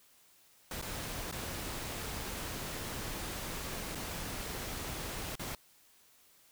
pink noise with dropouts, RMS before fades -40 dBFS, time 0.71-5.55 s, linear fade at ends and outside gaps 2 ms, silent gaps 0.815-0.824 / 1.314-1.324 / 3.95-3.954 / 5.355-5.394 s, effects white hiss -64 dBFS RMS until 6.51 s

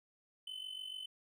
triangle tone with amplitude modulation, 3037 Hz, F#7, 44 cents sharp, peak -38 dBFS, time 0.47-1.06 s, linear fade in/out 5 ms, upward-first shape sine, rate 46.9 Hz, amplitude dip 70%, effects none

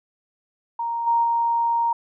sine tone with level steps, 932.3 Hz, A#5, in tune, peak -23 / -16 / -18 dBFS, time 0.79-1.93 s, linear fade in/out 5 ms, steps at 1.06 / 1.23 s, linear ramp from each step 20 ms, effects none

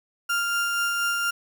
35% pulse tone with tremolo, 1396.9 Hz, F6, in tune, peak -20 dBFS, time 0.29-1.31 s, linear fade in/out 10 ms, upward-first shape sine, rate 4.2 Hz, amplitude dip 25%, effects 8-bit

